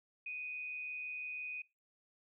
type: tone with amplitude modulation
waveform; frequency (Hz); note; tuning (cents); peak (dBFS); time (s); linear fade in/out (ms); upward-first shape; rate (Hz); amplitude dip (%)
sine; 2489; D#7; 0; -38; 0.26-1.62; 5; sine; 146; 40
effects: noise-tail reverb RT60 0.3 s tail -24 dB re dry